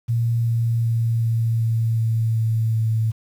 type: tone with pitch steps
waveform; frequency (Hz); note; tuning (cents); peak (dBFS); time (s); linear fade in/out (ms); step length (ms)
sine; 116.54 / 115.8 / 115.07 / 114.34 / 113.62 / 112.9 / 112.18 / 111.47; A#2 / A#2 / A#2 / A#2 / A#2 / A2 / A2 / A2; 0 / -11 / -22 / -33 / -44 / +45 / +34 / +23; -17; 0.08-3.12; 20; 380
effects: 8-bit